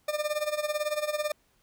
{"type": "tone with tremolo", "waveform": "40% pulse", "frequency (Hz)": 601, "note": "D5", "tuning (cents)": 40, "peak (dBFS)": -24, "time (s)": [0.08, 1.32], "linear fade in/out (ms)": 5, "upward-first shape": "sine", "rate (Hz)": 18, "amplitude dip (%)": 80, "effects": ["pink hiss -68 dBFS RMS until 1.62 s"]}